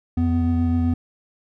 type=tone pair together; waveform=triangle; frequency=85.54 / 248.9 Hz; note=F2 / B3; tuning=-35 / +14 cents; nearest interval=octave + tritone; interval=1849 cents; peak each=-18 dBFS; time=0.17-0.94 s; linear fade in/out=5 ms; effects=none